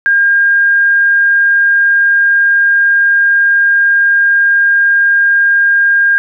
sine tone, 1611 Hz, G6, 47 cents sharp, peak -6 dBFS, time 0.06-6.18 s, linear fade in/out 0 ms, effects none

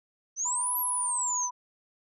sine exponential two-way sweep, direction up then down, 5920 to 11840 to 5920 Hz, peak -27 dBFS, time 0.36-1.5 s, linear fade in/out 50 ms, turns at 0.78 s
sine tone, 987.8 Hz, B5, in tune, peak -33 dBFS, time 0.45-1.51 s, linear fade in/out 10 ms
effects none

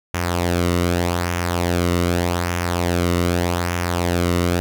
sawtooth tone with flanger, 87.3 Hz, F2, in tune, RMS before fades -20 dBFS, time 0.14-4.6 s, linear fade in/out 0 ms, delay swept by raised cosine 0.23 to 1.23 ms, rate 0.83 Hz, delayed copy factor -0.55, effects none

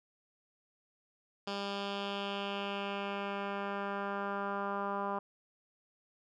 10% pulse tone with low-pass filter sweep, 199.8 Hz, G3, 33 cents sharp, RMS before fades -37 dBFS, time 1.47-5.19 s, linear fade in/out 5 ms, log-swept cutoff 4400 to 1100 Hz, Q 2.4, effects none

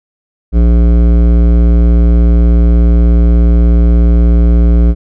sine tone with hard clipping, 58.3 Hz, A#1, 1 cent sharp, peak -6 dBFS, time 0.52-4.95 s, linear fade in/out 50 ms, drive 14 dB, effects none

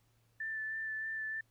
sine tone with vibrato, 1764 Hz, A6, 4 cents sharp, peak -36 dBFS, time 0.4-1.41 s, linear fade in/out 5 ms, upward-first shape sine, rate 3.2 Hz, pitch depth 15 cents each way, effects added 114 Hz sine -70 dBFS peak until 1.5 s + pink hiss -75 dBFS RMS until 1.5 s

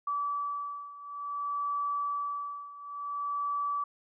sine beating tone pair, 1152 / 1152.56 Hz, D6 / D6, -34 / -33 cents, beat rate 0.56 Hz, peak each -33 / -36 dBFS, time 0.07-3.84 s, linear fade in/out 5 ms, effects none

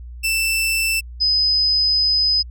sawtooth / sine tone pair in turn, 2663 / 5027 Hz, E7 / D#8, +17 / +17 cents, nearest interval major seventh, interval 1100 cents, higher second, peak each -14 dBFS, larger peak neither, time 0.23-1.01 / 1.2-2.43 s, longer second, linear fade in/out 20 ms, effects added 60 Hz sine -32 dBFS peak until 2.5 s

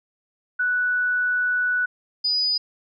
sine tone pair in turn, 1480 / 4952 Hz, F#6 / D#8, 0 / -9 cents, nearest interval octave + major sixth, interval 2091 cents, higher second, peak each -19 dBFS, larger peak neither, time 0.59-1.86 / 2.24-2.58 s, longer first, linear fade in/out 10 ms, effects none

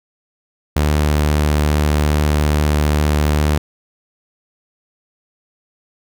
sawtooth tone, 74.8 Hz, D2, 32 cents sharp, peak -9 dBFS, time 0.76-3.58 s, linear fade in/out 5 ms, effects none

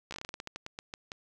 slowing click train, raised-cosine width 0.2 ms, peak -22 dBFS, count 16, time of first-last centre 0.11-1.118 s, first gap 14 ms, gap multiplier 1.2, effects none

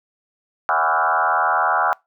sine tone with frequency modulation, 1073 Hz, C6, 43 cents sharp, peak -15 dBFS, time 0.69-1.93 s, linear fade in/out 0 ms, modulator 79.7 Hz, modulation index 5, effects noise-tail reverb RT60 0.2 s tail -24 dB re dry

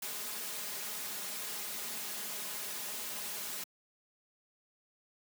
white noise with comb filter, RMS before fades -40 dBFS, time 0.02-3.64 s, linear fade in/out 5 ms, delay 4.8 ms, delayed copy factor +0.6, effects high-pass 150 Hz 12 dB/octave

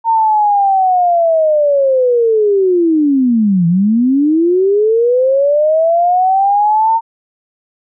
sine linear two-way sweep, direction down then up, 918 to 164.81 to 918 Hz, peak -8 dBFS, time 0.04-7.01 s, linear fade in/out 50 ms, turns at 3.67 s, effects none

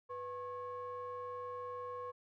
triangle ring-modulated tone, 295.6 Hz, D4, 11 cents sharp, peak -36 dBFS, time 0.09-2.12 s, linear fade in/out 20 ms, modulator 790 Hz, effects none

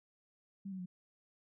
sine tone with pitch steps, 196 / 188.12 / 180.57 Hz, G3 / F#3 / F#3, 0 / +29 / -42 cents, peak -40 dBFS, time 0.65-0.86 s, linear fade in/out 10 ms, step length 70 ms, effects none

